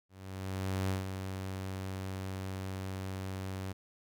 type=tone with ADSR envelope; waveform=sawtooth; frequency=95 Hz; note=F#2; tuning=46 cents sharp; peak=-26 dBFS; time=0.09-3.73 s; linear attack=810 ms; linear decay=140 ms; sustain=-7 dB; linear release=13 ms; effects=none